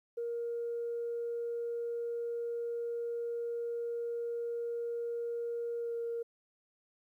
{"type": "tone with pitch glide", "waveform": "sine", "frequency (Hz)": [470, 466.5], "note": ["A#4", "A#4"], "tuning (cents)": [14, 1], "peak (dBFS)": -33, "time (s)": [0.17, 6.23], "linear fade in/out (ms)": 10, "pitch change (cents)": -13, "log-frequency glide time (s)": [5.79, 5.94], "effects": ["tanh soft clip ceiling -29 dBFS", "12-bit"]}